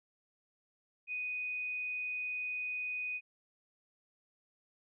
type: tone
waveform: sine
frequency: 2489 Hz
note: D#7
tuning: in tune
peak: -35 dBFS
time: 1.07-3.21 s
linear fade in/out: 50 ms
effects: none